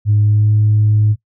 sine tone with pitch glide, 104.7 to 106.28 Hz, G#2 to G#2, +15 to +40 cents, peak -8 dBFS, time 0.05-1.16 s, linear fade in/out 50 ms, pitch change +25 cents, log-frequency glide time 0.22-0.51 s, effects noise-tail reverb RT60 0.1 s tail -19 dB re dry + tanh soft clip ceiling -5 dBFS

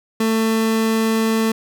30% pulse tone, 222.7 Hz, A3, 21 cents sharp, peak -13 dBFS, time 0.2-1.52 s, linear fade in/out 5 ms, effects none

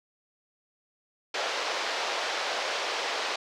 pink band-pass noise, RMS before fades -31 dBFS, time 1.34-3.36 s, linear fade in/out 5 ms, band 480 to 5400 Hz, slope 24 dB/octave, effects none

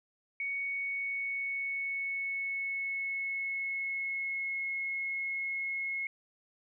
sine tone with pitch glide, 2230 to 2172 Hz, C#7 to C#7, +10 to -36 cents, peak -32 dBFS, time 0.4-6.07 s, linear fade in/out 2 ms, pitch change -46 cents, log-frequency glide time 0.56-4.67 s, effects none

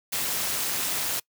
white noise with amplitude modulation, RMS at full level -25 dBFS, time 0.12-1.2 s, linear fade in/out 10 ms, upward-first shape sine, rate 200 Hz, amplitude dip 65%, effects noise-tail reverb RT60 0.1 s tail -24 dB re dry + high-pass 80 Hz 12 dB/octave

